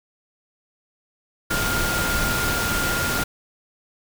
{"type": "tone in noise", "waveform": "sine", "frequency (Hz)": 1408, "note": "F6", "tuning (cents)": 14, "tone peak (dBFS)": -25, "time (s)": [1.5, 3.24], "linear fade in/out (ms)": 10, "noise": "pink", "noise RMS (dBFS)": -24, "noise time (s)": [1.5, 3.24], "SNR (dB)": -4, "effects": []}